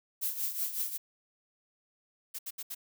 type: noise with tremolo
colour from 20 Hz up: violet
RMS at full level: -31 dBFS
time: 0.21-0.98 s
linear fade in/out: 20 ms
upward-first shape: triangle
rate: 5.4 Hz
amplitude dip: 75%
type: noise bursts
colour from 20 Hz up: blue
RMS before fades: -39 dBFS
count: 4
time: 2.34-2.749 s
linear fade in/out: 10 ms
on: 49 ms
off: 71 ms
effects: none